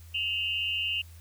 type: tone with amplitude modulation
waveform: sine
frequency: 2794 Hz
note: F7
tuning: in tune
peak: -23 dBFS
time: 0.14-1.02 s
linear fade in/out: 10 ms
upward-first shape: sine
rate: 217 Hz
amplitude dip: 95%
effects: added 83 Hz sine -46 dBFS peak until 1.2 s + white hiss -58 dBFS RMS until 1.2 s